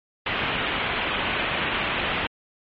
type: low-pass noise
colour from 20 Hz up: white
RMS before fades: -26 dBFS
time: 0.26-2.27 s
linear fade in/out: 5 ms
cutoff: 3200 Hz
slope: 48 dB/octave
effects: MP3 32 kbps